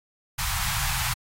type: band-stop noise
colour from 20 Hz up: pink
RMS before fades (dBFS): -27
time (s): 0.38-1.14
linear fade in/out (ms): 10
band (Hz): 150 to 790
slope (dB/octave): 48
effects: AAC 48 kbps